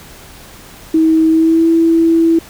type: tone with pitch glide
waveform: sine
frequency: 320.1 to 329.7 Hz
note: D#4 to E4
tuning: +49 to 0 cents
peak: -7 dBFS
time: 0.94-2.39 s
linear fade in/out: 5 ms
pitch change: +51 cents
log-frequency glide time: 1.29-1.67 s
effects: pink hiss -37 dBFS RMS until 2.49 s